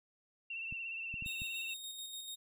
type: tone with vibrato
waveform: sine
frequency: 2700 Hz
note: E7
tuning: 41 cents sharp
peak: -39 dBFS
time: 0.5-1.74 s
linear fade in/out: 5 ms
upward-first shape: sine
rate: 17 Hz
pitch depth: 42 cents each way
type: clicks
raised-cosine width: 5 ms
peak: -35 dBFS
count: 5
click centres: 0.725 / 1.141 / 1.224 / 1.262 / 1.419 s
type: tone with tremolo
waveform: sawtooth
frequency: 3715 Hz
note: A#7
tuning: 7 cents flat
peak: -39 dBFS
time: 1.25-2.36 s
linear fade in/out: 20 ms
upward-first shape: square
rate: 6.8 Hz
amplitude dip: 35%
effects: none